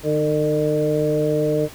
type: harmonic tone with a mistuned harmonic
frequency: 151.2 Hz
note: D#3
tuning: 49 cents flat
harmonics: 1 / 2 / 3 / 4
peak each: -24 / -24 / -20 / -23 dBFS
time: 0.03-1.69 s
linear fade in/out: 50 ms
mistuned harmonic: 2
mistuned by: +18 cents
effects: pink hiss -41 dBFS RMS until 1.74 s